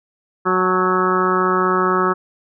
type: harmonic tone with a mistuned harmonic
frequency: 184.8 Hz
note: F#3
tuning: 2 cents flat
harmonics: 1 / 2 / 3 / 4 / 5 / 6 / 7 / 8 / 9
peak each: -24 / -19 / -29 / -30 / -26 / -21 / -19 / -29 / -29 dBFS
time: 0.45-2.14 s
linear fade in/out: 20 ms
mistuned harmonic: 5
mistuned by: -40 cents
effects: none